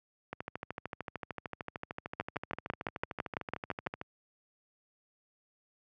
two click trains, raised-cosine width 0.5 ms, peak -23 / -17 dBFS, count 50 / 11, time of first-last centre 0.33-4.014 / 2.2-3.869 s, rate 13.3 / 5.99 Hz, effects high-pass 80 Hz 12 dB/octave

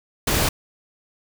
pink noise, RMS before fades -20 dBFS, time 0.27-0.49 s, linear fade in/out 5 ms, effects none

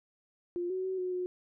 sine tone with pitch steps, 350.6 / 373.1 / 376.8 / 365.7 / 362.5 Hz, F4 / F#4 / F#4 / F#4 / F#4, +7 / +14 / +32 / -20 / -35 cents, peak -31 dBFS, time 0.56-1.26 s, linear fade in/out 0 ms, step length 140 ms, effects none

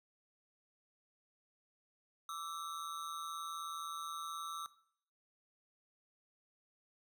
square ring-modulated tone, 1244.5 Hz, D#6, in tune, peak -39 dBFS, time 2.29-4.66 s, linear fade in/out 0 ms, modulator 79.5 Hz, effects noise-tail reverb RT60 0.6 s tail -17 dB re dry

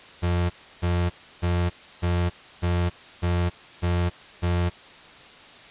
35% pulse tone bursts, 87.6 Hz, F2, 6 cents sharp, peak -19 dBFS, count 8, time 0.22-4.7 s, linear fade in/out 20 ms, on 280 ms, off 320 ms, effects white hiss -46 dBFS RMS until 5.7 s + resampled to 8000 Hz

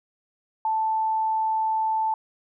sine tone, 880 Hz, A5, in tune, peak -21 dBFS, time 0.65-2.14 s, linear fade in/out 2 ms, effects none

